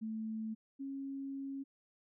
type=tone pair in turn; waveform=sine; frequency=220 / 273.4 Hz; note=A3 / C#4; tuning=0 / -24 cents; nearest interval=major third; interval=376 cents; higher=second; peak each=-37 / -39 dBFS; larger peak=first; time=0.01-0.55 / 0.79-1.64 s; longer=second; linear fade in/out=20 ms; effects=none